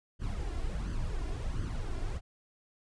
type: noise with flanger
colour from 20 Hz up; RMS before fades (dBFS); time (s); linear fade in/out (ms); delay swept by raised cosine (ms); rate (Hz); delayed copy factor
brown; -34; 0.19-2.21; 50; 0.63 to 2.93; 1.4; +0.65
effects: resampled to 22050 Hz